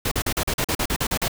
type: noise bursts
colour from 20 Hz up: pink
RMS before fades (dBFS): -23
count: 12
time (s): 0.05-1.281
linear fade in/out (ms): 5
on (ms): 65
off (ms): 41
effects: none